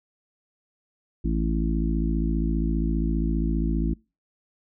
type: harmonic tone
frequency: 55 Hz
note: A1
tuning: in tune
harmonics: 1 / 3 / 4 / 5 / 6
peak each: -24 / -29 / -30 / -31 / -32 dBFS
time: 1.24-3.94 s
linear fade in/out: 10 ms
effects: noise-tail reverb RT60 0.3 s tail -26 dB re dry